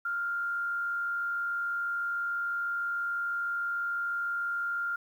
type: tone with frequency modulation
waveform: sine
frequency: 1396.9 Hz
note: F6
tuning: in tune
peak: -29 dBFS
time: 0.05-4.96 s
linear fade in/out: 5 ms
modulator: 60 Hz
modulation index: 0.41
effects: 10-bit